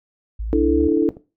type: exponential sweep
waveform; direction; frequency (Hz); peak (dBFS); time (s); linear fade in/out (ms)
sine; up; 51.91 to 73.7; -23; 0.39-0.88; 10
type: chord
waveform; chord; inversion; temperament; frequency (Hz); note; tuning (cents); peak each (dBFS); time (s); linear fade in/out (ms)
sine; D suspended second; none; equal; 293.7 / 329.6 / 440; D4 / E4 / A4; 0 / 0 / 0; -18 / -18 / -19; 0.53-1.09; 0
type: clicks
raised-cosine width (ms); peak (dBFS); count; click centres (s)
2; -25; 8; 0.804 / 0.842 / 0.887 / 0.92 / 0.972 / 1.023 / 1.106 / 1.169
effects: noise-tail reverb RT60 0.3 s tail -18 dB re dry